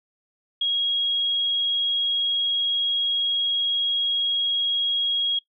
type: tone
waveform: sine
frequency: 3293 Hz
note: G#7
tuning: 15 cents flat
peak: -20 dBFS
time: 0.61-5.39 s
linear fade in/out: 5 ms
effects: noise-tail reverb RT60 0.1 s tail -20 dB re dry